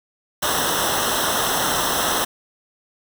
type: noise with comb filter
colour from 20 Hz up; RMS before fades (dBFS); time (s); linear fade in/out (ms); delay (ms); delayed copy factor
pink; -21; 0.42-2.25; 10; 0.43; -0.9
effects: none